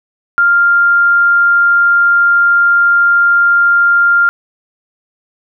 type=tone; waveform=sine; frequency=1396.9 Hz; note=F6; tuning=in tune; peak=-6 dBFS; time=0.38-4.29 s; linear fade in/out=0 ms; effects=none